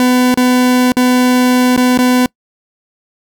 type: tone with dropouts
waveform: 40% pulse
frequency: 250.5 Hz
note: B3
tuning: 25 cents sharp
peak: -7 dBFS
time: 0-2.26 s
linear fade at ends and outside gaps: 1 ms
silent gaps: 0.342-0.374 / 0.92-0.968 / 1.764-1.776 / 1.976-1.988 s
effects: noise-tail reverb RT60 0.1 s tail -25 dB re dry